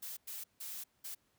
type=noise bursts at uneven times; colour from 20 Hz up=blue; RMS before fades=-44 dBFS; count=4; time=0.02-0.17 / 0.27-0.44 / 0.6-0.84 / 1.04-1.15 s; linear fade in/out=10 ms; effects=pink hiss -75 dBFS RMS until 1.38 s + high-pass 60 Hz 12 dB/octave